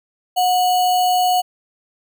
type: tone with sample-and-hold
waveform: sine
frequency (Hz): 729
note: F#5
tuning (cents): -26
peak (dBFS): -13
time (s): 0.36-1.42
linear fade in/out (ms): 20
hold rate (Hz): 3675
effects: none